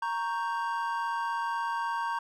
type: chord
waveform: triangle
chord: G diminished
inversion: first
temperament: equal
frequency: 932.3 / 1108.7 / 1568 Hz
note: Bb5 / Db6 / G6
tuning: 0 / 0 / 0 cents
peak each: -29 / -33 / -35 dBFS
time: 0.02-2.19 s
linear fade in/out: 5 ms
effects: none